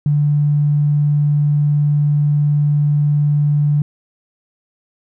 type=tone with tanh clipping; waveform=triangle; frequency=146.9 Hz; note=D3; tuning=1 cent sharp; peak=-11 dBFS; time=0.06-3.82 s; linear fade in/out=2 ms; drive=3 dB; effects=none